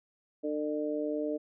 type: harmonic tone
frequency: 150.2 Hz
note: D3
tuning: 39 cents sharp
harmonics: 2 / 3 / 4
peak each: -33 / -35 / -35 dBFS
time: 0.43-1.38 s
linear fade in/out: 20 ms
effects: none